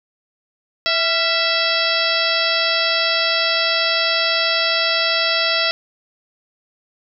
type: harmonic tone with a mistuned harmonic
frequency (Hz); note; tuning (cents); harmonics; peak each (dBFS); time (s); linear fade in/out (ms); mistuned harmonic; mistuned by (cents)
659.3; E5; 0; 1 / 2 / 3 / 4 / 5 / 6 / 7 / 8; -24 / -24 / -24 / -24 / -24 / -24 / -24 / -24; 0.86-5.71; 0; 2; +74
effects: none